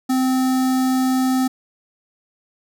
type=tone with notch filter; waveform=square; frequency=258.9 Hz; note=C4; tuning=18 cents flat; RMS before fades=-18 dBFS; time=0.09-1.48 s; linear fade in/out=10 ms; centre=2600 Hz; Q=1.1; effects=none